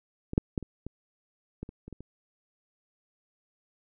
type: clicks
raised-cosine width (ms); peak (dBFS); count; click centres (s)
3; -21 / -8 / -15 / -27 / -24 / -23 / -29 / -30 / -28 / -30; 10; 0.334 / 0.379 / 0.578 / 0.627 / 0.866 / 1.63 / 1.691 / 1.88 / 1.927 / 2.006
effects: none